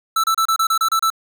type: tone bursts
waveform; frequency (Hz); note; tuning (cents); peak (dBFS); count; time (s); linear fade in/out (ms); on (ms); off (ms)
square; 1322; E6; +5; -15; 9; 0.16-1.102; 5; 78; 30
effects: none